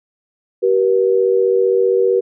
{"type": "tone pair together", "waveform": "sine", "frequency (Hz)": [384, 479.4], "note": ["G4", "A#4"], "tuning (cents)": [-36, 48], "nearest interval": "major third", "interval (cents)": 384, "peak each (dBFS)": -14, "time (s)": [0.62, 2.21], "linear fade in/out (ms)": 20, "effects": []}